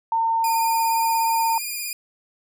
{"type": "tone", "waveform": "sine", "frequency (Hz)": 908, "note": "A#5", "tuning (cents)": -46, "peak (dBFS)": -18, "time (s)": [0.12, 1.58], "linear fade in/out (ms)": 2}
{"type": "tone with vibrato", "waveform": "5% pulse", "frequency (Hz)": 2427, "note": "D#7", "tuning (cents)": -44, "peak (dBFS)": -18, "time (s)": [0.44, 1.93], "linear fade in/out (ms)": 2, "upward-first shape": "sine", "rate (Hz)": 17, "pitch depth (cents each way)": 30}
{"effects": []}